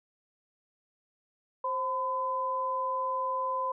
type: tone pair together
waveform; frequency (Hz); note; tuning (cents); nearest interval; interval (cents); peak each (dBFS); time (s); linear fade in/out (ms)
sine; 527 / 1012.8; C5 / B5; +12 / +43; major seventh; 1131; -35 / -29; 1.64-3.72; 5
effects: none